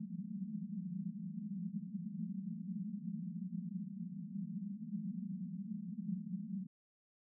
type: band-pass noise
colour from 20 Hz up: pink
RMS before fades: -43 dBFS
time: 0-6.67 s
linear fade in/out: 10 ms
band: 170 to 220 Hz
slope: 96 dB/octave
effects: none